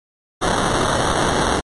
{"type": "noise with sample-and-hold", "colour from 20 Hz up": "blue", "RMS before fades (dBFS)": -18, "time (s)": [0.41, 1.61], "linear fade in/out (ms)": 20, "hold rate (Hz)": 2450, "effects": ["MP3 48 kbps"]}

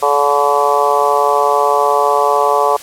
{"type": "harmonic tone with a mistuned harmonic", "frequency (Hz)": 144, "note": "D3", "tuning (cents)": -34, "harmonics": [3, 4, 5, 6, 7, 8], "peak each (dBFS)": [-17, -17, -17, -17, -17, -17], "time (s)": [0.02, 2.77], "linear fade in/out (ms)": 10, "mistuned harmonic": 8, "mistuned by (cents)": -17, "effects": ["white hiss -33 dBFS RMS until 2.82 s", "low-pass 12000 Hz 12 dB/octave"]}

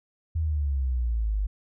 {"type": "exponential sweep", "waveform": "sine", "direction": "down", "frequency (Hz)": [82.41, 48.75], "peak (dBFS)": -23, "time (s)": [0.35, 1.47], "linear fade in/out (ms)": 10, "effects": []}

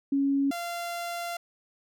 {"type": "tone pair in turn", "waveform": ["sine", "sawtooth"], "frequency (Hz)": [277.2, 690.1], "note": ["C#4", "F5"], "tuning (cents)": [0, -21], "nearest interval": "octave + major third", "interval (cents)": 1579, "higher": "second", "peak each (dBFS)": [-22, -28], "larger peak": "first", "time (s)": [[0.12, 0.51], [0.51, 1.37]], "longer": "second", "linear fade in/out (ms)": 5, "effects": []}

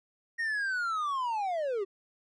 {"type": "linear sweep", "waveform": "triangle", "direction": "down", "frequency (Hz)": [1873, 371.6], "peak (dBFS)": -27, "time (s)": [0.38, 1.85], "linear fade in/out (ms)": 20, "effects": ["resampled to 22050 Hz"]}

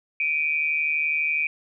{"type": "tone pair together", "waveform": "sine", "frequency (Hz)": [2325, 2477], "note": ["D7", "D#7"], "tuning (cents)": [-18, -8], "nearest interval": "minor second", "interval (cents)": 110, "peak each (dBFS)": -24, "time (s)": [0.2, 1.47], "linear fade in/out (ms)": 2, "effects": []}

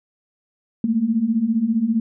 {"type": "beating tone pair", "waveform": "sine", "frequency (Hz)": [214.7, 229.7], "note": ["A3", "A#3"], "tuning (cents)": [-42, -25], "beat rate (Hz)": 15, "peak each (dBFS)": [-22, -18], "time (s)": [0.84, 2], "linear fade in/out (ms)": 2, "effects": []}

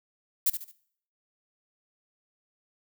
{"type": "noise with echo", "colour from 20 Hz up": "violet", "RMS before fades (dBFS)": -23, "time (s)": [0.46, 0.5], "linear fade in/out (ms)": 5, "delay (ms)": 72, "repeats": 3, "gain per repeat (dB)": -9, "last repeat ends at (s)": 0.716, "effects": ["noise-tail reverb RT60 0.6 s tail -20 dB re dry"]}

